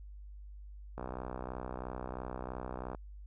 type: click train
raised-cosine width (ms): 1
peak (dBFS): -26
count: 125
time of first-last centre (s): 0.98-2.948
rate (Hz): 63
effects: added 50 Hz sine -46 dBFS peak until 3.26 s